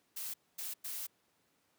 blue noise bursts at uneven times, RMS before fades -41 dBFS, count 3, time 0.16-0.34 / 0.58-0.74 / 0.84-1.07 s, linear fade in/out 10 ms, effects pink hiss -74 dBFS RMS until 1.78 s + high-pass 150 Hz 12 dB/octave

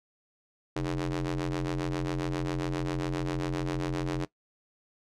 sawtooth ring-modulated tone, 87.31 Hz, F2, in tune, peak -22 dBFS, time 0.76-4.25 s, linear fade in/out 5 ms, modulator 222 Hz, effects noise-tail reverb RT60 0.1 s tail -19 dB re dry + low-pass 7000 Hz 12 dB/octave

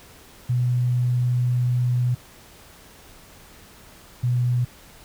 sine tone pair in turn, 123.47 / 123.01 Hz, B2 / B2, 0 / -6 cents, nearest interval unison, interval 6 cents, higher first, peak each -18 dBFS, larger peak neither, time 0.49-2.15 / 4.23-4.65 s, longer first, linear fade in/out 10 ms, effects pink hiss -48 dBFS RMS until 5.04 s

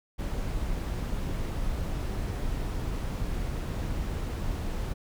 brown noise, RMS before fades -31 dBFS, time 0.18-4.94 s, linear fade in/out 20 ms, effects none

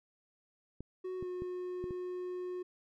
clicks, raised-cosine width 3 ms, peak -30 dBFS, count 5, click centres 0.806 / 1.226 / 1.421 / 1.841 / 1.908 s
triangle tone with pitch glide, 370 to 362 Hz, F#4 to F#4, 0 to -38 cents, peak -35 dBFS, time 1.04-2.63 s, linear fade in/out 10 ms, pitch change -38 cents, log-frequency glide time 1.17-1.27 s
effects none

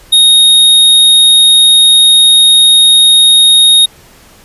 square tone, 3729 Hz, A#7, in tune, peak -3 dBFS, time 0.12-3.86 s, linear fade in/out 10 ms, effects pink hiss -40 dBFS RMS until 4.44 s + resampled to 32000 Hz

